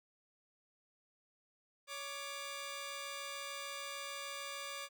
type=tone pair together; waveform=10% pulse; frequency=561 / 1188.7 Hz; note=C#5 / D6; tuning=+21 / +21 cents; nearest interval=octave + minor second; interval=1300 cents; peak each=-37 / -37 dBFS; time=1.87-4.89 s; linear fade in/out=50 ms; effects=none